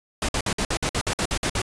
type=noise bursts; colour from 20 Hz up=pink; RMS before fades=-24 dBFS; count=12; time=0.22-1.618 s; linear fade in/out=2 ms; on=67 ms; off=54 ms; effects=resampled to 22050 Hz